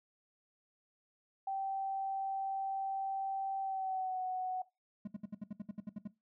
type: tone with pitch glide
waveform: sine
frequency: 777 to 741.9 Hz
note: G5 to F#5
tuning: -16 to +4 cents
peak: -34 dBFS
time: 1.47-4.62 s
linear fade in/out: 5 ms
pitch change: -80 cents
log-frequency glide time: 3.61-4.2 s
type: tone bursts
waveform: triangle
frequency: 207.7 Hz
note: G#3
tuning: in tune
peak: -36 dBFS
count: 12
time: 5.05-6.076 s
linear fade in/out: 5 ms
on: 25 ms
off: 66 ms
effects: noise-tail reverb RT60 0.2 s tail -17 dB re dry